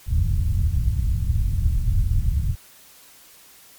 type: low-pass noise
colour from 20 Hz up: white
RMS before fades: -20 dBFS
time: 0.06-2.56 s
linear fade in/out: 50 ms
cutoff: 100 Hz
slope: 24 dB/octave
effects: white hiss -49 dBFS RMS until 3.78 s + MP3 96 kbps